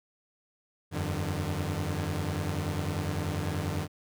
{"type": "tone cluster", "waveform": "sawtooth", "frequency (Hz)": [86.8, 96.9, 150], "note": ["F2", "G2", "D3"], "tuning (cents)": [-10, -20, 37], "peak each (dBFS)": -30, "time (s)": [0.91, 3.88], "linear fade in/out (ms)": 50, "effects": []}